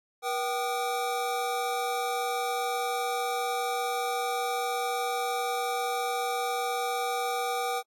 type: tone cluster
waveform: square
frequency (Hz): 481.5 / 771 / 1218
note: B4 / G5 / D#6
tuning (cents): -44 / -29 / -37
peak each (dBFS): -34 / -31 / -36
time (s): 0.22-7.83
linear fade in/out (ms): 50
effects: AAC 64 kbps